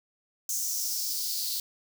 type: noise with high-pass filter sweep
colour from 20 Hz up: blue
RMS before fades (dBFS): -31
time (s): 0.49-1.6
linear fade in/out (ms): 2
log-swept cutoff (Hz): 6400 to 4200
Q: 4.2
effects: none